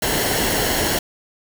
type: noise with comb filter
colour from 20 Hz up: pink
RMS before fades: -20 dBFS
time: 0.02-0.99 s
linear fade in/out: 5 ms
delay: 0.82 ms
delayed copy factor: -0.55
effects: none